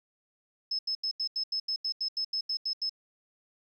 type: tone bursts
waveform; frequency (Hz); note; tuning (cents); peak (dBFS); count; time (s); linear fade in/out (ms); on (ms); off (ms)
sine; 5200; E8; -24; -28; 14; 0.71-2.895; 5; 79; 83
effects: 11-bit